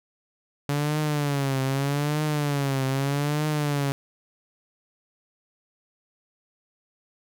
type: tone with vibrato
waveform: sawtooth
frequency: 142.5 Hz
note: C#3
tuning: 48 cents sharp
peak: -19 dBFS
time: 0.69-3.92 s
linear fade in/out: 0 ms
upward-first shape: triangle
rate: 0.81 Hz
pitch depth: 130 cents each way
effects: none